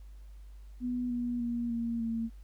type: tone with pitch steps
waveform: sine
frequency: 246.9 / 242 / 237.1 / 232.4 / 227.7 Hz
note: B3 / B3 / A#3 / A#3 / A#3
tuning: 0 / -35 / +30 / -5 / -40 cents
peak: -30 dBFS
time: 0.8-2.3 s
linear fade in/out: 50 ms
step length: 300 ms
effects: added 50 Hz sine -46 dBFS peak until 2.43 s + pink hiss -69 dBFS RMS until 2.43 s